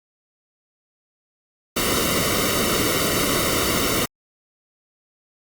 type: noise with comb filter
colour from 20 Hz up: pink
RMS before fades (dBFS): -21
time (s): 1.76-4.06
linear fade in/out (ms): 10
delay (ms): 1.2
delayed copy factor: -0.8
effects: Opus 48 kbps